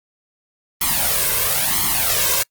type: noise with flanger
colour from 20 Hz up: white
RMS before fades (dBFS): -18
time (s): 0.81-2.43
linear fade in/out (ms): 5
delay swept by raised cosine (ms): 0.93 to 1.93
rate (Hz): 0.99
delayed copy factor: +0.9
effects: noise-tail reverb RT60 0.1 s tail -26 dB re dry + Opus 32 kbps